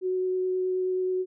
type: tone with vibrato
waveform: sine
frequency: 370 Hz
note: F#4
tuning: in tune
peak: -24 dBFS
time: 0.01-1.26 s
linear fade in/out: 50 ms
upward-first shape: triangle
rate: 9.4 Hz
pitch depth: 9 cents each way
effects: none